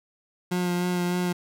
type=tone with vibrato; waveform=30% pulse; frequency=178 Hz; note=F3; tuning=33 cents sharp; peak=-21 dBFS; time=0.51-1.33 s; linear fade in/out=10 ms; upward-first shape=sine; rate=3.3 Hz; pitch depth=17 cents each way; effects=none